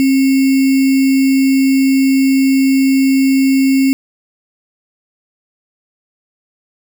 sine tone with sample-and-hold, 268 Hz, C4, 42 cents sharp, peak -8 dBFS, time 0-3.93 s, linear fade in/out 0 ms, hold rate 2450 Hz, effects none

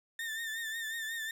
35% pulse tone with vibrato, 1800 Hz, A6, 39 cents sharp, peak -34 dBFS, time 0.19-1.31 s, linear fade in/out 2 ms, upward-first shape triangle, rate 5.5 Hz, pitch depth 63 cents each way, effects none

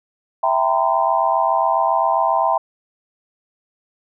sine chord, C dominant seventh, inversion first, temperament equal with one note detuned, 659.3 / 784 / 932.3 / 1019.7 Hz, E5 / G5 / Bb5 / C6, 0 / 0 / 0 / -45 cents, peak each -20 dBFS, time 0.43-2.58 s, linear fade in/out 5 ms, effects none

